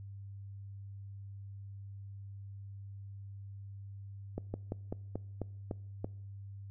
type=slowing click train; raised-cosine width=2 ms; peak=-23 dBFS; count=8; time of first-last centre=4.38-6.045 s; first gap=160 ms; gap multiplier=1.13; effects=noise-tail reverb RT60 0.7 s tail -23 dB re dry + added 99 Hz sine -44 dBFS peak until 6.7 s